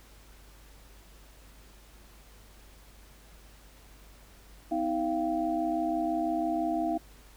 sine tone cluster, 253.2 / 319.1 / 688 / 774 Hz, B3 / D#4 / F5 / G5, +43 / +44 / -26 / -22 cents, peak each -36 / -30 / -30 / -38 dBFS, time 4.71-6.98 s, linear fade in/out 10 ms, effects added 50 Hz sine -53 dBFS peak until 7.36 s + pink hiss -57 dBFS RMS until 7.36 s

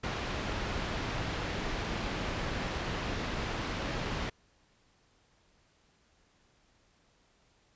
pink low-pass noise, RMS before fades -35 dBFS, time 0.03-4.3 s, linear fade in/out 10 ms, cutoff 3700 Hz, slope 12 dB/octave, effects pink hiss -68 dBFS RMS until 7.75 s + resampled to 16000 Hz

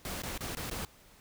pink noise with dropouts, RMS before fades -38 dBFS, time 0.05-0.85 s, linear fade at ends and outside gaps 1 ms, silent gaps 0.22-0.234 / 0.378-0.407 / 0.55-0.57 / 0.699-0.712 s, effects pink hiss -59 dBFS RMS until 1.2 s

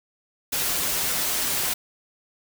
white noise with comb filter, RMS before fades -25 dBFS, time 0.52-1.74 s, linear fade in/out 10 ms, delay 9 ms, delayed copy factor -0.6, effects none

